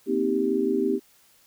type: chord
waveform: sine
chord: C minor seventh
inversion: third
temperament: just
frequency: 235.5 / 261.6 / 314 / 392.4 Hz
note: Bb3 / C4 / Eb4 / G4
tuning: +18 / 0 / +16 / +2 cents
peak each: -29 / -27 / -28 / -24 dBFS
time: 0.06-1 s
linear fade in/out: 50 ms
effects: white hiss -59 dBFS RMS until 1.46 s